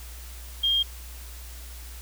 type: tone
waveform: sine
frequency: 3218 Hz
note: G7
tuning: 45 cents sharp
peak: -20 dBFS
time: 0.63-0.83 s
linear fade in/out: 10 ms
effects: added 60 Hz sine -39 dBFS peak until 2.01 s + white hiss -46 dBFS RMS until 2.01 s